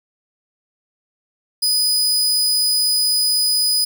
sawtooth tone, 4978 Hz, D#8, in tune, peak -12 dBFS, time 1.62-3.85 s, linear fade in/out 10 ms, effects none

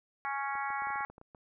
harmonic tone, 277.2 Hz, C#4, in tune, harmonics 3 / 4 / 5 / 6 / 7 / 8, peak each -36 / -38 / -40 / -42 / -43 / -44 dBFS, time 0.25-1.05 s, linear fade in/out 0 ms
clicks, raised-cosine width 1 ms, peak -37 dBFS, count 11, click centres 0.554 / 0.704 / 0.821 / 0.871 / 0.904 / 0.958 / 1.007 / 1.1 / 1.181 / 1.214 / 1.348 s
effects none

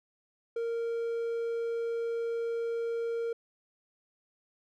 triangle tone, 463.5 Hz, A#4, 10 cents flat, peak -28 dBFS, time 0.56-3.33 s, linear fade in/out 5 ms, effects none

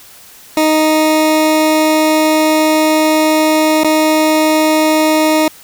20% pulse tone with dropouts, 311.3 Hz, D#4, 1 cent sharp, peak -4 dBFS, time 0.57-5.48 s, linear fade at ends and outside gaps 2 ms, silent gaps 3.835-3.845 s, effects white hiss -39 dBFS RMS until 5.63 s

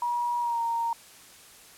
sine tone with pitch glide, 959 to 927.4 Hz, A#5 to A#5, +49 to -9 cents, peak -25 dBFS, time 0.02-0.93 s, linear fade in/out 2 ms, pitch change -58 cents, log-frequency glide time 0.4-0.6 s, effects white hiss -51 dBFS RMS until 1.77 s + low-pass 12000 Hz 12 dB/octave

